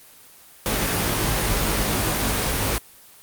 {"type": "noise with comb filter", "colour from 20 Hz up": "pink", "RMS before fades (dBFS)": -22, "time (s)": [0.66, 2.78], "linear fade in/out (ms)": 0, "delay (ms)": 19, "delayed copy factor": 0.85, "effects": ["white hiss -48 dBFS RMS until 3.22 s", "Opus 24 kbps"]}